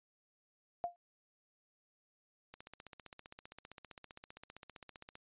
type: tone with exponential decay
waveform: sine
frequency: 698.5 Hz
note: F5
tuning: in tune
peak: -30 dBFS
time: 0.84-0.96 s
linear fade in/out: 0 ms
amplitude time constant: 25 ms
type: click train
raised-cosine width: 0.2 ms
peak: -32 dBFS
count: 41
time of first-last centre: 2.54-5.154 s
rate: 15.3 Hz
effects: resampled to 8000 Hz